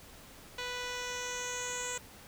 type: tone with low-pass filter sweep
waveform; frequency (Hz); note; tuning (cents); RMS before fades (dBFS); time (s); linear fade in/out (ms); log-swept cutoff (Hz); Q
10% pulse; 493.9; B4; 0; -38; 0.58-1.98; 5; 4800 to 7400; 5.4
effects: pink hiss -53 dBFS RMS until 2.27 s